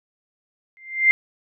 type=tone with exponential growth; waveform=sine; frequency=2093 Hz; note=C7; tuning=in tune; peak=-8 dBFS; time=0.77-1.11 s; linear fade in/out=0 ms; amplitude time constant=72 ms; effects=none